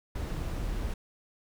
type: noise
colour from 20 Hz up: brown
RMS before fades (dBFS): -33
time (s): 0.15-0.94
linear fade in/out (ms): 5
effects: none